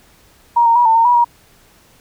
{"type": "tone with pitch steps", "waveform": "sine", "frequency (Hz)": [945, 924, 964, 898, 916, 971, 951], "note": ["A#5", "A#5", "B5", "A5", "A#5", "B5", "A#5"], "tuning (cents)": [23, -16, -42, 35, -31, -30, 34], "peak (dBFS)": -8, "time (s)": [0.56, 1.246], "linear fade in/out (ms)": 10, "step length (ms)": 98, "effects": ["pink hiss -50 dBFS RMS until 2 s"]}